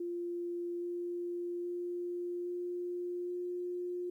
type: tone with pitch steps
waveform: sine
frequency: 347.6 / 349.6 / 351.6 / 353.7 / 355.7 Hz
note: F4 / F4 / F4 / F4 / F4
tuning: -8 / +2 / +12 / +22 / +32 cents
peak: -35 dBFS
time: 0-4.1 s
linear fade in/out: 5 ms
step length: 820 ms
effects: 12-bit